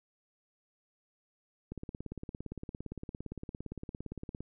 click train, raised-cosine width 3 ms, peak -27 dBFS, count 48, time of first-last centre 1.72-4.406 s, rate 17.5 Hz, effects none

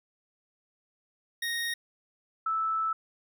25% pulse / sine tone pair in turn, 1864.7 / 1314 Hz, A#6 / E6, 0 / -6 cents, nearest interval tritone, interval 606 cents, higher first, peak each -26 dBFS, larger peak neither, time 1.42-1.74 / 2.46-2.93 s, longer second, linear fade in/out 5 ms, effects none

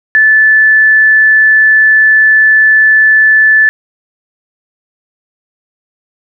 sine tone, 1745 Hz, A6, 15 cents flat, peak -3 dBFS, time 0.15-3.69 s, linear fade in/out 0 ms, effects none

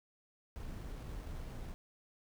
brown noise with sample-and-hold, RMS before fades -44 dBFS, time 0.56-1.74 s, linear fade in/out 0 ms, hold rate 7350 Hz, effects none

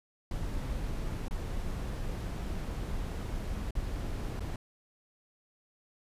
brown noise with dropouts, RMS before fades -35 dBFS, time 0.31-4.56 s, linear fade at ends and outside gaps 2 ms, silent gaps 1.283-1.309 / 3.708-3.752 / 4.396-4.405 s, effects resampled to 32000 Hz

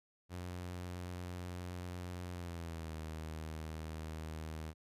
sawtooth tone with pitch glide, 89.2 to 79.01 Hz, F2 to D#2, +37 to +27 cents, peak -38 dBFS, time 0.29-4.74 s, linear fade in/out 50 ms, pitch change -210 cents, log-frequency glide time 2.31-2.95 s, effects resampled to 32000 Hz

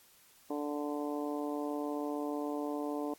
harmonic tone, 146.83 Hz, D3, in tune, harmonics 2 / 3 / 4 / 5 / 6 / 7, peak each -36 / -40 / -42 / -44 / -46 / -47 dBFS, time 0.5-3.14 s, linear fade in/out 5 ms, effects white hiss -62 dBFS RMS until 3.18 s + AAC 64 kbps

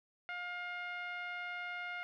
10% pulse tone with low-pass filter, 710 Hz, F5, 28 cents sharp, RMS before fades -42 dBFS, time 0.29-2.03 s, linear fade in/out 0 ms, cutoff 1900 Hz, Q 2.6, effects none

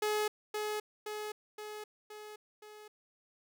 sawtooth tone with echo, 423.6 Hz, G#4, 34 cents sharp, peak -26 dBFS, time 0.02-0.28 s, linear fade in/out 5 ms, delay 520 ms, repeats 5, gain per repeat -4 dB, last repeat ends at 2.88 s, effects none

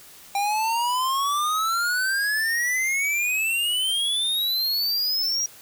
square exponential sweep, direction up, 792 to 5750 Hz, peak -22 dBFS, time 0.35-5.46 s, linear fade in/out 2 ms, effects white hiss -47 dBFS RMS until 5.61 s

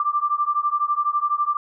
sine beating tone pair, 1175 / 1187 Hz, D6 / D6, +1 / +18 cents, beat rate 12 Hz, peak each -22 dBFS, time 0-1.57 s, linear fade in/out 2 ms, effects none

